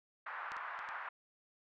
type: band-pass noise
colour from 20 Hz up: pink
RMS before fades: -44 dBFS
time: 0.26-1.09 s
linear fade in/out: 5 ms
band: 970 to 1700 Hz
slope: 24 dB/octave
type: clicks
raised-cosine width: 0.2 ms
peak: -29 / -35 / -36 / -34 dBFS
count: 4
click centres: 0.519 / 0.567 / 0.791 / 0.889 s
effects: none